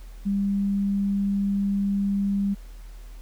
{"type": "tone", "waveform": "sine", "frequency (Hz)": 199.1, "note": "G3", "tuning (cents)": 27, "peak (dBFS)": -21, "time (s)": [0.25, 2.55], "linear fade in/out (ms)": 20, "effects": ["added 40 Hz sine -38 dBFS peak until 3.21 s", "pink hiss -55 dBFS RMS until 3.21 s"]}